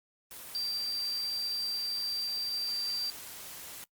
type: tone in noise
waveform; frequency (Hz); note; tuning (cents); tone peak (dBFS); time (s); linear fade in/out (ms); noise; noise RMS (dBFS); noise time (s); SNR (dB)
sine; 4699; D8; 0; -31; 0.55-3.1; 0; white; -45; 0.31-3.84; +11
effects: noise-tail reverb RT60 0.1 s tail -23 dB re dry + Opus 32 kbps